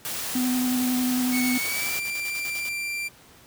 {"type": "noise", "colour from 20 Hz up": "white", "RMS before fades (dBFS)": -31, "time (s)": [0.05, 1.99], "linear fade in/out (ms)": 0}
{"type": "tone with vibrato", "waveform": "triangle", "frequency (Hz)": 251.6, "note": "B3", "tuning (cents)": 32, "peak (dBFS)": -20, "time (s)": [0.35, 1.58], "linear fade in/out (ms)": 5, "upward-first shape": "sine", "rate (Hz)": 11, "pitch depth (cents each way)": 16}
{"type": "tone with pitch glide", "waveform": "40% pulse", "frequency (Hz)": [2217, 2362], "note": ["C#7", "D7"], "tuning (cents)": [0, 9], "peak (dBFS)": -27, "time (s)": [1.32, 3.09], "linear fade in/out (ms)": 20, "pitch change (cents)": 109, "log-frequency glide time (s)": [1.6, 1.94]}
{"type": "noise with tremolo", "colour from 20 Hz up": "white", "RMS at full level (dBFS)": -37, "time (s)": [1.35, 2.69], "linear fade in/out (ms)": 2, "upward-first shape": "square", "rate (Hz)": 10, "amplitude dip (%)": 60}
{"effects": ["pink hiss -52 dBFS RMS until 3.46 s", "high-pass 60 Hz 12 dB/octave"]}